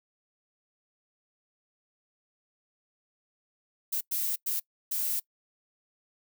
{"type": "noise bursts at uneven times", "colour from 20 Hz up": "violet", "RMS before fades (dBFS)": -30, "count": 4, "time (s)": [[3.92, 4.01], [4.11, 4.36], [4.46, 4.6], [4.91, 5.2]], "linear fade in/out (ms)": 10, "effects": ["noise-tail reverb RT60 0.1 s tail -23 dB re dry"]}